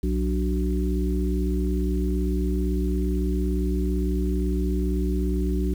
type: harmonic tone with a mistuned harmonic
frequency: 61.74 Hz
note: B1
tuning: in tune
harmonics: 1 / 3 / 5 / 6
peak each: -23 / -28 / -30 / -31 dBFS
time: 0.03-5.74 s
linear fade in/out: 5 ms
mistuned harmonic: 5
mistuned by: -92 cents
effects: 8-bit